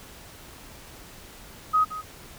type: tone with echo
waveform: sine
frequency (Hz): 1259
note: D#6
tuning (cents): +20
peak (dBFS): -17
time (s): 1.73-1.85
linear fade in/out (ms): 20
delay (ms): 170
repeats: 1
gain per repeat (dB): -14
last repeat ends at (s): 2.02
effects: pink hiss -46 dBFS RMS until 2.38 s